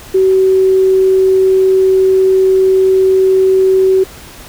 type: tone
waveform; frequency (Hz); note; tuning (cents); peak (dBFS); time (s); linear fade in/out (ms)
sine; 379.3; F#4; +43; -6; 0.14-4.04; 10
effects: pink hiss -34 dBFS RMS until 4.48 s